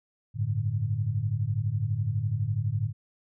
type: chord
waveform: sine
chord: G suspended second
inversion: none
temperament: equal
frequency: 98 / 110 / 146.83 Hz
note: G2 / A2 / D3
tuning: 0 / 0 / 0 cents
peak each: -31 / -27 / -33 dBFS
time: 0.34-2.93 s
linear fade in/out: 50 ms
effects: none